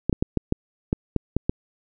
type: clicks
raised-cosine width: 3 ms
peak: -7 dBFS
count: 9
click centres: 0.096 / 0.128 / 0.225 / 0.373 / 0.524 / 0.929 / 1.163 / 1.366 / 1.495 s
effects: none